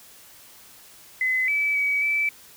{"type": "tone with pitch steps", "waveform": "sine", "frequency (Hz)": [2031, 2301, 2273, 2315], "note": ["B6", "D7", "C#7", "D7"], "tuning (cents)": [48, -36, 43, -25], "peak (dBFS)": -20, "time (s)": [1.21, 2.29], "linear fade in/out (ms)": 2, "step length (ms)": 270, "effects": ["white hiss -49 dBFS RMS until 2.56 s"]}